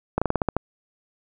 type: slowing click train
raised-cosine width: 1 ms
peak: -7 dBFS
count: 8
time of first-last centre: 0.18-0.566 s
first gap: 36 ms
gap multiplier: 1.14
effects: none